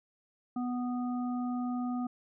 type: harmonic tone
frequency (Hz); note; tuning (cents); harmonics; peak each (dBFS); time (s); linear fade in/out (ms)
246.9; B3; 0; 1 / 3 / 5; -31 / -41 / -45; 0.56-2.07; 5
effects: none